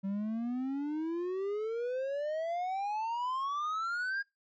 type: exponential sweep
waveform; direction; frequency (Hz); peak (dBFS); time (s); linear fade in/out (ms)
triangle; up; 191.4 to 1638; -30; 0.03-4.23; 20
effects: noise-tail reverb RT60 0.2 s tail -23 dB re dry + resampled to 16000 Hz